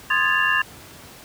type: tone cluster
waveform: sine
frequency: 1050 / 1231 / 1657 / 1746 / 2776 Hz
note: C6 / D#6 / G#6 / A6 / F7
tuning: +6 / -19 / -4 / -14 / -11 cents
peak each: -25 / -28 / -22 / -21 / -24 dBFS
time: 0.1-0.62 s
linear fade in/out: 5 ms
effects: pink hiss -43 dBFS RMS until 1.24 s + high-pass 60 Hz 12 dB/octave